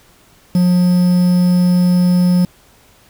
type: tone with quantisation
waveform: triangle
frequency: 178.9 Hz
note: F3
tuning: 42 cents sharp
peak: -7 dBFS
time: 0.55-2.45 s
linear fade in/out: 2 ms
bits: 5
effects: pink hiss -49 dBFS RMS until 3.09 s